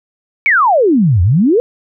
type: exponential two-way sweep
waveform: sine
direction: down then up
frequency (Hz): 2345 to 82.41 to 508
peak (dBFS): -7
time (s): 0.46-1.6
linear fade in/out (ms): 0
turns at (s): 1.22
effects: none